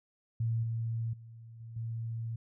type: tone with level steps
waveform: sine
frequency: 114.3 Hz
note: A#2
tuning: 34 cents flat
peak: -28 / -31 / -47 / -43 / -34 dBFS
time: 0.4-2.36 s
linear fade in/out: 5 ms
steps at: 0.63 / 1.13 / 1.6 / 1.76 s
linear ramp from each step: 5 ms
effects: none